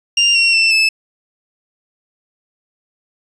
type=tone with pitch steps; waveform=30% pulse; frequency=2794 / 2735 / 2677 / 2620 Hz; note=F7 / F7 / E7 / E7; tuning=0 / -37 / +26 / -11 cents; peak=-7 dBFS; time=0.17-0.89 s; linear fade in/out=5 ms; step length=180 ms; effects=resampled to 22050 Hz + 8-bit